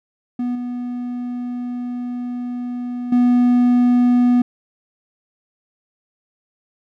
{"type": "tone with level steps", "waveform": "triangle", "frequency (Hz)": 245.1, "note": "B3", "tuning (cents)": -13, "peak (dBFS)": [-17, -21, -9], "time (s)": [0.39, 4.42], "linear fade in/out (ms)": 5, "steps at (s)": [0.55, 3.12], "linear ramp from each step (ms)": 5, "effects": []}